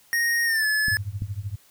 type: tone with pitch glide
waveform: square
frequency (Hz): 1864.7 to 1719.8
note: A#6 to A6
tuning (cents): 0 to -40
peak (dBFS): -21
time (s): 0.13-0.97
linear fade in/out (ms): 0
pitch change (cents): -140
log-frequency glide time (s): 0.45-0.66
type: clicks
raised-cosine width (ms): 5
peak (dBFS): -20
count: 2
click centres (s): 0.883 / 1.221
type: tone with tremolo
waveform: sine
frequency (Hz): 100.7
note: G2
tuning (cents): +47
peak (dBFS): -24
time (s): 0.91-1.56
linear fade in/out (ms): 10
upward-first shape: triangle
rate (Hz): 13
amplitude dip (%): 100
effects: white hiss -57 dBFS RMS until 1.7 s